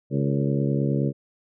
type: harmonic tone with a mistuned harmonic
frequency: 69.7 Hz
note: C#2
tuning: 10 cents sharp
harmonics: 2 / 3 / 4 / 5 / 6 / 7 / 8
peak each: -23 / -27 / -29 / -31 / -33 / -34 / -35 dBFS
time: 0.1-1.13 s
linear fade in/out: 50 ms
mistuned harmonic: 7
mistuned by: -51 cents
effects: none